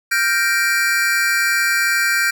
square chord, G minor seventh, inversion third, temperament equal, 1396.9 / 1568 / 1864.7 / 2349 Hz, F6 / G6 / Bb6 / D7, 0 / 0 / 0 / 0 cents, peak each -23 / -19 / -23 / -22 dBFS, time 0.11-2.31 s, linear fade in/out 10 ms, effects none

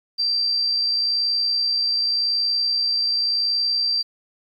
sine tone with amplitude modulation, 4699 Hz, D8, in tune, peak -17 dBFS, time 0.18-4.03 s, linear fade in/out 20 ms, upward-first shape sine, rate 60.9 Hz, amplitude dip 30%, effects 9-bit

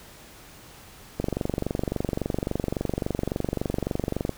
click train, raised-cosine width 2 ms, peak -12 dBFS, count 74, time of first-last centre 1.2-4.293 s, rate 23.6 Hz, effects pink hiss -48 dBFS RMS until 4.37 s

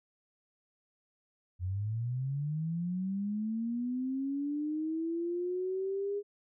sine linear sweep, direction up, 87 to 410.8 Hz, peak -31 dBFS, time 1.59-6.23 s, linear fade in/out 50 ms, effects none

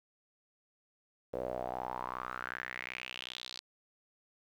sawtooth tone with band-pass filter sweep, 62.6 Hz, B1, 24 cents sharp, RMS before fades -41 dBFS, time 1.33-3.6 s, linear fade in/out 10 ms, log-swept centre 510 to 4400 Hz, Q 5, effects 11-bit

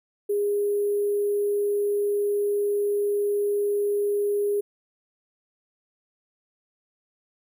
sine tone with sample-and-hold, 409 Hz, G#4, 26 cents flat, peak -21 dBFS, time 0.29-4.61 s, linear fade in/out 10 ms, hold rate 11025 Hz, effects none

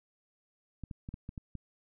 clicks, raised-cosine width 5 ms, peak -28 dBFS, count 7, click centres 0.837 / 0.912 / 1.089 / 1.141 / 1.291 / 1.378 / 1.553 s, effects none

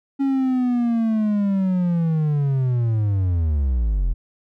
triangle linear sweep, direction down, 276.7 to 38.88 Hz, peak -15 dBFS, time 0.19-4.14 s, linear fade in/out 20 ms, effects none

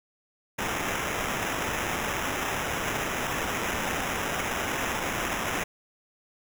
white noise with sample-and-hold, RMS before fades -30 dBFS, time 0.58-5.64 s, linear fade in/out 10 ms, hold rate 4410 Hz, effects none

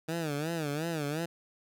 15% pulse tone with vibrato, 155.56 Hz, D#3, in tune, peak -25 dBFS, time 0.08-1.26 s, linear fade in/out 10 ms, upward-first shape sine, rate 2.8 Hz, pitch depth 150 cents each way, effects none

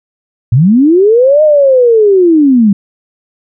sine linear two-way sweep, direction up then down, 105.8 to 622.3 to 191.7 Hz, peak -3 dBFS, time 0.52-2.73 s, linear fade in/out 5 ms, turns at 1.43 s, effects none

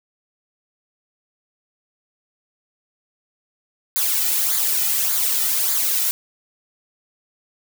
blue noise with flanger, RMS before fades -20 dBFS, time 3.96-6.11 s, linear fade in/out 0 ms, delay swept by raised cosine 0.35 to 1.85 ms, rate 1.7 Hz, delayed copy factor -0.6, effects none

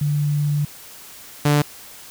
sine / sawtooth tone pair in turn, 146.83 / 146.83 Hz, D3 / D3, 0 / 0 cents, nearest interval unison, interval 0 cents, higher neither, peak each -17 / -10 dBFS, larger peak second, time 0.01-0.65 / 1.45-1.62 s, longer first, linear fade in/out 5 ms, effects white hiss -41 dBFS RMS until 2.1 s

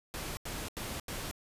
pink noise bursts, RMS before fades -39 dBFS, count 4, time 0.14-1.312 s, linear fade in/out 0 ms, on 230 ms, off 84 ms, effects resampled to 32000 Hz

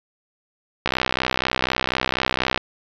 click train, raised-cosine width 0.3 ms, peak -3 dBFS, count 111, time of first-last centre 0.86-2.576 s, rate 64.1 Hz, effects resampled to 16000 Hz + 7-bit

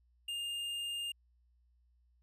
sine tone with hard clipping, 2815 Hz, F7, 13 cents sharp, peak -38 dBFS, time 0.28-1.12 s, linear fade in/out 5 ms, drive 8 dB, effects added 60 Hz sine -67 dBFS peak until 2.22 s

